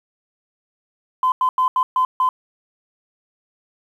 sine tone bursts at uneven times, 1023 Hz, C6, 39 cents flat, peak -13 dBFS, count 6, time 1.23-1.32 / 1.41-1.49 / 1.58-1.68 / 1.76-1.83 / 1.96-2.05 / 2.2-2.29 s, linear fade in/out 2 ms, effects tanh soft clip ceiling -9 dBFS + 8-bit

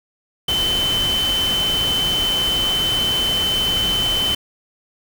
sine tone in noise, 3057 Hz, G7, 44 cents flat, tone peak -17 dBFS, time 0.48-4.35 s, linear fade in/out 5 ms, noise pink, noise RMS -26 dBFS, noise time 0.48-4.35 s, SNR +6 dB, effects none

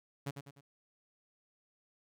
sawtooth tone with echo, 140.4 Hz, C#3, 22 cents sharp, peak -32 dBFS, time 0.26-0.31 s, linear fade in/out 10 ms, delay 100 ms, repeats 3, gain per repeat -7 dB, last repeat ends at 0.61 s, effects none

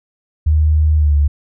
sine tone with pitch glide, 77 to 72.68 Hz, D#2 to D2, -17 to -17 cents, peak -9 dBFS, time 0.46-1.28 s, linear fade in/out 10 ms, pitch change -100 cents, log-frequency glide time 0.96-1.15 s, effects none

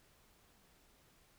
silence, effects pink hiss -68 dBFS RMS until 1.38 s

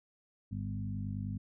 harmonic tone with a mistuned harmonic, 50.1 Hz, G1, 38 cents sharp, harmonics 1 / 2 / 3 / 4 / 5, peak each -46 / -37 / -45 / -41 / -45 dBFS, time 0.51-1.38 s, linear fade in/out 10 ms, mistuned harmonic 2, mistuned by +26 cents, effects none

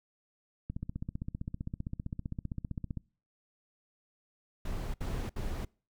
click train, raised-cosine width 5 ms, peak -24 dBFS, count 36, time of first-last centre 0.7-2.973 s, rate 15.4 Hz
brown noise bursts, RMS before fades -35 dBFS, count 3, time 4.65-5.65 s, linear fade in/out 5 ms, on 290 ms, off 65 ms
effects noise-tail reverb RT60 0.4 s tail -25 dB re dry

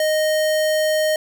square tone, 620 Hz, D#5, 6 cents flat, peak -17 dBFS, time 0-1.16 s, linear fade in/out 2 ms, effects none

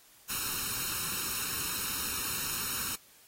white noise with comb filter, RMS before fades -34 dBFS, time 0.29-2.96 s, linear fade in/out 10 ms, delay 0.74 ms, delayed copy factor +0.8, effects white hiss -59 dBFS RMS until 3.27 s + AAC 48 kbps

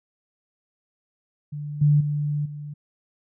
sine tone with level steps, 147.3 Hz, D3, 6 cents sharp, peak -29 / -14 / -22 / -32 dBFS, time 1.52-2.74 s, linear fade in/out 10 ms, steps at 1.81 / 2 / 2.45 s, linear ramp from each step 10 ms, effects none

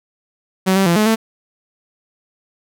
sawtooth tone with pitch steps, 188.7 / 193.7 / 170.6 / 213.6 / 222.8 Hz, F#3 / G3 / F3 / G#3 / A3, +34 / -20 / -40 / +49 / +22 cents, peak -8 dBFS, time 0.66-1.16 s, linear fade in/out 20 ms, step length 100 ms, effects none

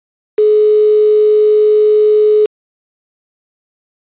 sine tone with quantisation, 424.8 Hz, G#4, 39 cents sharp, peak -6 dBFS, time 0.38-2.46 s, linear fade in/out 5 ms, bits 4, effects resampled to 8000 Hz

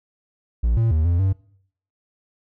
triangle tone with pitch steps, 57.6 / 113.9 / 78.4 / 86.3 / 95.9 Hz, A#1 / A#2 / D#2 / F2 / G2, -20 / -40 / +14 / -20 / -37 cents, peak -14 dBFS, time 0.63-1.33 s, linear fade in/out 10 ms, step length 140 ms, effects noise-tail reverb RT60 0.6 s tail -21 dB re dry

